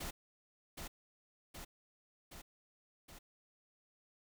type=noise with echo; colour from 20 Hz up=pink; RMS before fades=-43 dBFS; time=0-0.11 s; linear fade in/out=10 ms; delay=770 ms; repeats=4; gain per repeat=-3 dB; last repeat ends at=3.19 s; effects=none